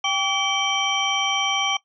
sine tone cluster, 788 / 1144 / 2305 / 3132 / 5760 Hz, G5 / D6 / D7 / G7 / F#8, +9 / -46 / -33 / -2 / -47 cents, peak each -26 / -27 / -26 / -23 / -31 dBFS, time 0.04-1.77 s, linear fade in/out 5 ms, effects noise-tail reverb RT60 0.1 s tail -20 dB re dry

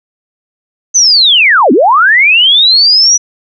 sine linear two-way sweep, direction down then up, 6250 to 222.2 to 5920 Hz, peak -3 dBFS, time 0.94-3.18 s, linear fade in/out 20 ms, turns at 1.72 s, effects none

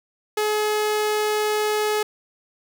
sawtooth tone, 424.4 Hz, G#4, 38 cents sharp, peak -16 dBFS, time 0.37-2.03 s, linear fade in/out 5 ms, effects none

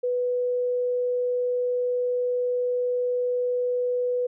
sine tone, 493.9 Hz, B4, in tune, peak -22 dBFS, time 0.03-4.27 s, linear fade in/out 10 ms, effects none

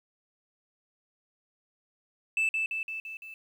sine tone with echo, 2637 Hz, E7, in tune, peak -21 dBFS, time 2.37-2.49 s, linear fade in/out 2 ms, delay 170 ms, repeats 5, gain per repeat -4 dB, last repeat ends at 3.34 s, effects tanh soft clip ceiling -23 dBFS + 10-bit

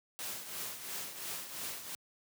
white noise with tremolo, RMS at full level -39 dBFS, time 0.19-1.95 s, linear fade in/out 0 ms, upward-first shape triangle, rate 2.9 Hz, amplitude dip 65%, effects high-pass 100 Hz 12 dB/octave

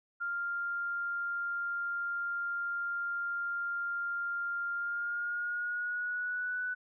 sine tone with pitch glide, 1396.9 to 1488.5 Hz, F6 to F#6, 0 to +10 cents, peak -32 dBFS, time 0.2-6.75 s, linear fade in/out 20 ms, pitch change +110 cents, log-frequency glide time 4.74-6.62 s, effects none

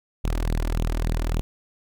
sawtooth tone with flanger, 40.28 Hz, E1, 39 cents flat, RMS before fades -24 dBFS, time 0.24-1.41 s, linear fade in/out 0 ms, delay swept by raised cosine 0.25 to 3.45 ms, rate 3.5 Hz, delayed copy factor +0.65, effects none

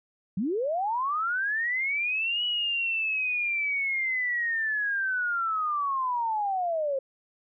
sine linear two-way sweep, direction up then down, 166.9 to 2944 to 525 Hz, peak -25 dBFS, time 0.37-6.99 s, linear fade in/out 5 ms, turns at 2.44 s, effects none

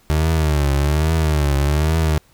30% pulse tone with vibrato, 75 Hz, D2, 37 cents sharp, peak -12 dBFS, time 0.1-2.18 s, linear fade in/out 0 ms, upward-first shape triangle, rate 1.2 Hz, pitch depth 150 cents each way, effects pink hiss -55 dBFS RMS until 2.33 s

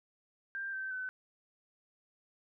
sine tone with pitch steps, 1585 / 1549.7 / 1515.2 Hz, G6 / G6 / F#6, +19 / -20 / +41 cents, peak -36 dBFS, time 0.55-1.09 s, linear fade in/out 0 ms, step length 180 ms, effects none

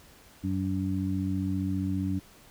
harmonic tone, 95 Hz, F#2, 46 cents sharp, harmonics 1 / 2 / 3, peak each -31 / -31 / -31 dBFS, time 0.43-2.2 s, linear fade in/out 20 ms, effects pink hiss -55 dBFS RMS until 2.5 s

